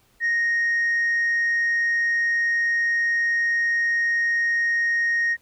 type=tone; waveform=sine; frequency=1864.7 Hz; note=A#6; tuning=in tune; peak=-17 dBFS; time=0.2-5.37 s; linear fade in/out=50 ms; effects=tanh soft clip ceiling -17 dBFS + pink hiss -61 dBFS RMS until 5.41 s